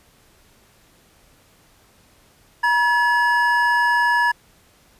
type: tone pair together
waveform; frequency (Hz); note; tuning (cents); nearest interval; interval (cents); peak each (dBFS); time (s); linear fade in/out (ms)
triangle; 958 / 1707; A#5 / G#6; +47 / +47; minor seventh; 1000; -16; 2.63-4.32; 10
effects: pink hiss -55 dBFS RMS until 4.99 s + resampled to 32000 Hz